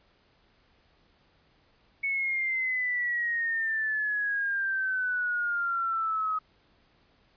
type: exponential sweep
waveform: sine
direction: down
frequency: 2217 to 1264 Hz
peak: -26 dBFS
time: 2.03-6.39 s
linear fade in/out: 10 ms
effects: pink hiss -65 dBFS RMS until 7.36 s + resampled to 11025 Hz